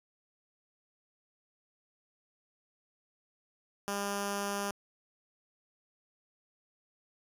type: tone with notch filter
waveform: 5% pulse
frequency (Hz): 201.2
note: G3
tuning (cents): +45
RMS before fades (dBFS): -35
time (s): 3.88-4.71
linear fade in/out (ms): 0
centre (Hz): 2100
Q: 1.3
effects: resampled to 32000 Hz + 10-bit